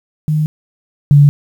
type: tone pair in turn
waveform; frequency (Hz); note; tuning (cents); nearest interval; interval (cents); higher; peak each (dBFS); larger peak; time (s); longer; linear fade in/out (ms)
sine; 153.4 / 143.98; D#3 / D3; -24 / -34; minor second; 110; first; -11 / -3; second; 0.28-0.46 / 1.11-1.29; neither; 0
effects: 7-bit